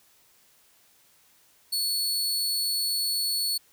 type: tone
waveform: sawtooth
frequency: 4412 Hz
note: C#8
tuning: 9 cents flat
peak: -22 dBFS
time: 1.72-3.58 s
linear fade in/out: 10 ms
effects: white hiss -61 dBFS RMS until 3.72 s